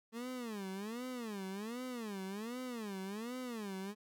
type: tone with vibrato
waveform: 30% pulse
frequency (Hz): 220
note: A3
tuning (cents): 0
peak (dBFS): -38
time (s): 0.12-3.95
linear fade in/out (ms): 50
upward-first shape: sine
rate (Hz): 1.3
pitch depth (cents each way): 260
effects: none